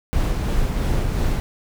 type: noise with tremolo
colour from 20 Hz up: brown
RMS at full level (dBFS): -19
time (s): 0.13-1.4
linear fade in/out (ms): 0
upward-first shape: sine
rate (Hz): 2.9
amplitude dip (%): 30
effects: none